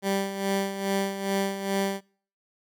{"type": "tone with tremolo", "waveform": "15% pulse", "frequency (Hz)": 196, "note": "G3", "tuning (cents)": 0, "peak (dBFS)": -17, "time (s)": [0.02, 2.01], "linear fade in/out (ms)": 50, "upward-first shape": "sine", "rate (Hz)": 2.4, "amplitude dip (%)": 65, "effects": ["noise-tail reverb RT60 0.5 s tail -25 dB re dry"]}